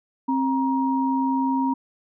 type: tone pair together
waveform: sine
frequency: 265.2 / 945 Hz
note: C4 / A#5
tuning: +23 / +23 cents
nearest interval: octave + minor seventh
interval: 2200 cents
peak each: -21 / -24 dBFS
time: 0.28-1.74 s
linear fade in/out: 10 ms
effects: none